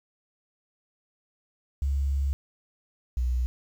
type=tone pair in turn; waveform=sine; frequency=69.3 / 61.78 Hz; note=C#2 / B1; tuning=0 / +1 cents; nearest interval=major second; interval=199 cents; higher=first; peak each=-23 dBFS; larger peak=neither; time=1.82-2.33 / 3.17-3.46 s; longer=first; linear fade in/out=0 ms; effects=9-bit